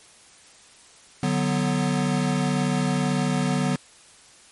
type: chord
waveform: square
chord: B minor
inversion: first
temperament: equal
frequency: 146.83 / 185 / 246.9 Hz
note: D3 / F#3 / B3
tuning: 0 / 0 / 0 cents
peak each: -26 / -26 / -26 dBFS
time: 1.23-3.76 s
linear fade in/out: 2 ms
effects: white hiss -51 dBFS RMS until 4.51 s + MP3 48 kbps